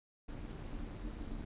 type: noise with amplitude modulation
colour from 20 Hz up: brown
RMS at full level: -40 dBFS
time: 0.28-1.45 s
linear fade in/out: 10 ms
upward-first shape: sine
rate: 260 Hz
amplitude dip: 75%
effects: resampled to 8000 Hz